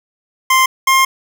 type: tone pair in turn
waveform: 25% pulse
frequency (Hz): 1046.5 / 1062.3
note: C6 / C6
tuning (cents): 0 / +26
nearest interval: unison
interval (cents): 26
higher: second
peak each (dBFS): -5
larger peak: neither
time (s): 0.5-0.66 / 0.87-1.05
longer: second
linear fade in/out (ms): 5
effects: none